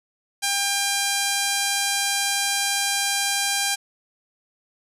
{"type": "tone", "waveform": "5% pulse", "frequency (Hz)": 799, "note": "G5", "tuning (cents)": 33, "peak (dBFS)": -9, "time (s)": [0.42, 3.76], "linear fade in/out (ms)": 20, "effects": ["resampled to 32000 Hz"]}